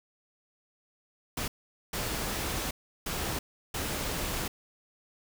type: noise bursts at uneven times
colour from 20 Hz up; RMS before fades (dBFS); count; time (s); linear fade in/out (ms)
pink; -33; 4; 1.37-1.48 / 1.93-2.71 / 3.06-3.39 / 3.74-4.48; 5
effects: none